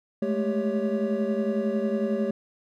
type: tone cluster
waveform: triangle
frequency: 209.7 / 220.7 / 394.7 / 559 Hz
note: G#3 / A3 / G4 / C#5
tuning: +17 / +5 / +12 / +14 cents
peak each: -27 / -26 / -28 / -28 dBFS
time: 0.22-2.31 s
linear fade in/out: 5 ms
effects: none